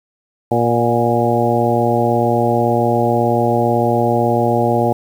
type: harmonic tone with a mistuned harmonic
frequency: 118.1 Hz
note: A#2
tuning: 23 cents sharp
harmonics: 1 / 2 / 3 / 4 / 5 / 6 / 7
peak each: -20 / -20 / -20 / -20 / -20 / -20 / -20 dBFS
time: 0.51-4.93 s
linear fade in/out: 5 ms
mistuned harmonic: 6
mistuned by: +27 cents
effects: 7-bit